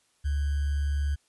sine tone with sample-and-hold, 71.6 Hz, D2, 43 cents flat, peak -24 dBFS, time 0.24-1.16 s, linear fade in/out 20 ms, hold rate 1575 Hz, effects white hiss -68 dBFS RMS until 1.28 s + resampled to 24000 Hz

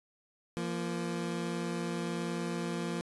25% pulse tone pair together, 171.83 / 233.1 Hz, F3 / A#3, -28 / 0 cents, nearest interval perfect fourth, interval 528 cents, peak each -31 / -34 dBFS, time 0.57-3.01 s, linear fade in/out 0 ms, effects resampled to 24000 Hz

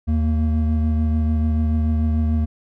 triangle tone pair together, 78.51 / 228.7 Hz, D#2 / A#3, +16 / -33 cents, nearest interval octave + perfect fifth, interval 1851 cents, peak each -15 / -21 dBFS, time 0.07-2.46 s, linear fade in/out 20 ms, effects none

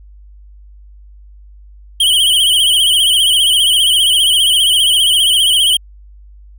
square tone with vibrato, 3092 Hz, G7, 24 cents flat, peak -9 dBFS, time 2-5.77 s, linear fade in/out 5 ms, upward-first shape sine, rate 15 Hz, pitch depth 90 cents each way, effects added 50 Hz sine -36 dBFS peak until 6.58 s

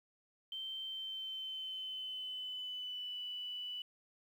sine tone with pitch glide, 3116 to 2972 Hz, G7 to F#7, -11 to +7 cents, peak -40 dBFS, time 0.52-3.82 s, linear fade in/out 2 ms, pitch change -82 cents, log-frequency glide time 0.84-3.18 s, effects 11-bit

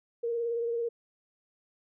sine tone with vibrato, 467.4 Hz, A#4, 5 cents sharp, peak -28 dBFS, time 0.23-0.89 s, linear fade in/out 10 ms, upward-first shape triangle, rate 18 Hz, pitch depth 34 cents each way, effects none

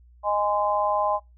harmonic tone, 206.5 Hz, G#3, 10 cents flat, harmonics 3 / 4 / 5, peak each -25 / -25 / -25 dBFS, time 0.23-1.2 s, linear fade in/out 50 ms, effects noise-tail reverb RT60 0.2 s tail -23 dB re dry + added 60 Hz sine -50 dBFS peak until 1.37 s

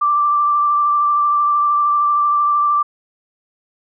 sine tone with vibrato, 1174.7 Hz, D6, in tune, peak -12 dBFS, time 0.01-2.83 s, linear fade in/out 10 ms, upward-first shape triangle, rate 13 Hz, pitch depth 18 cents each way, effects none

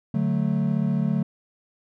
triangle chord, D major, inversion none, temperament equal, 146.83 / 185 / 220 Hz, D3 / F#3 / A3, 0 / 0 / 0 cents, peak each -23 dBFS, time 0.14-1.23 s, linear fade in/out 5 ms, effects none

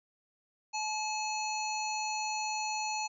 harmonic tone, 858 Hz, A5, 44 cents flat, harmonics 1 / 3 / 5 / 7 / 8, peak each -34 / -39 / -41 / -42 / -43 dBFS, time 0.73-3.08 s, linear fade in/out 20 ms, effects none

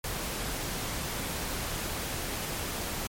pink noise, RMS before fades -34 dBFS, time 0.04-3.07 s, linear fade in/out 2 ms, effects MP3 64 kbps

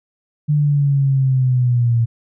sine linear sweep, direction down, 150 to 114.9 Hz, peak -12 dBFS, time 0.48-2.06 s, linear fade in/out 20 ms, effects none

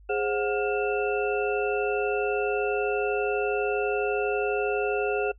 sine tone cluster, 414.8 / 527 / 731 / 1415 / 2667 Hz, G#4 / C5 / F#5 / F6 / E7, -2 / +12 / -21 / +22 / +20 cents, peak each -26 / -32 / -31 / -34 / -34 dBFS, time 0.09-5.32 s, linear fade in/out 10 ms, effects noise-tail reverb RT60 0.1 s tail -23 dB re dry + added 50 Hz sine -49 dBFS peak until 5.38 s

